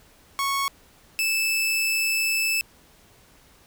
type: tone pair in turn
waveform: sawtooth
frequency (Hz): 1105 / 2628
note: C#6 / E7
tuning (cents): -6 / -6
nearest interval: octave + minor third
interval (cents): 1500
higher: second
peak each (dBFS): -19 / -18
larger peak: second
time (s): 0.39-0.68 / 1.19-2.61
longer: second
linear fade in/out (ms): 0
effects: pink hiss -55 dBFS RMS until 3.66 s